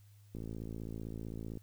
click train, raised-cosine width 3 ms, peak -30 dBFS, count 69, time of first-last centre 0.35-1.573 s, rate 55.6 Hz, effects added 102 Hz sine -57 dBFS peak until 1.62 s + white hiss -71 dBFS RMS until 1.62 s

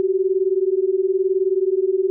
sine beating tone pair, 370 / 389 Hz, F#4 / G4, 0 / -13 cents, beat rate 19 Hz, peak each -19 dBFS, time 0-2.1 s, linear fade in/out 0 ms, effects none

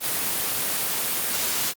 white noise, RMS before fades -25 dBFS, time 0-1.74 s, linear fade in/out 50 ms, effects high-pass 100 Hz 12 dB/octave + Opus 24 kbps

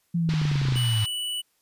sine linear sweep, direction down, 172.9 to 104.8 Hz, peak -21 dBFS, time 0.14-1.05 s, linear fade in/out 10 ms
clicks, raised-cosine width 3 ms, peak -20 dBFS, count 11, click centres 0.29 / 0.338 / 0.416 / 0.453 / 0.515 / 0.556 / 0.616 / 0.653 / 0.686 / 0.723 / 0.758 s
white band-pass noise, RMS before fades -38 dBFS, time 0.29-1.06 s, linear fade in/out 2 ms, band 790 to 4500 Hz, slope 24 dB/octave
square tone, 2960 Hz, F#7, in tune, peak -28 dBFS, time 0.75-1.42 s, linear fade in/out 20 ms
effects white hiss -69 dBFS RMS until 1.61 s + resampled to 32000 Hz

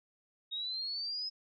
sine exponential sweep, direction up, 3729 to 5140 Hz, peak -35 dBFS, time 0.51-1.3 s, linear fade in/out 20 ms, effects none

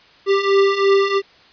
square beating tone pair, 392 / 395 Hz, G4 / G4, 0 / +13 cents, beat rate 3 Hz, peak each -19 / -15 dBFS, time 0.26-1.22 s, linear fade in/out 50 ms, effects white hiss -49 dBFS RMS until 1.52 s + resampled to 11025 Hz

